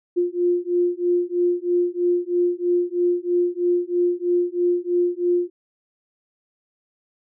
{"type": "beating tone pair", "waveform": "sine", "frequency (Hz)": [350.9, 354], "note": ["F4", "F4"], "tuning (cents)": [8, 23], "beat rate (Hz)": 3.1, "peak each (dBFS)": -21, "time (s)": [0.16, 5.5], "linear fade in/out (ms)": 20, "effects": []}